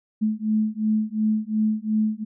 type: beating tone pair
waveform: sine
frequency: 214.6 / 217.4 Hz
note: A3 / A3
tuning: -43 / -21 cents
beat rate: 2.8 Hz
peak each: -23 dBFS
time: 0.21-2.25 s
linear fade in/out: 20 ms
effects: none